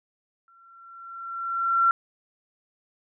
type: tone with exponential growth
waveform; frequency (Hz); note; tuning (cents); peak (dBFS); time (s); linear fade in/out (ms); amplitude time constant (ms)
sine; 1361; F6; -45; -15; 0.48-1.91; 1; 310
effects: none